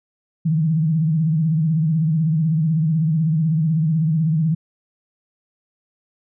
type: tone with vibrato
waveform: sine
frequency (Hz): 158.8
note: D#3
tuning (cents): +36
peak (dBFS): -15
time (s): 0.45-4.55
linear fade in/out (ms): 10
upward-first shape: sine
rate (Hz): 16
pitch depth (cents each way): 100
effects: none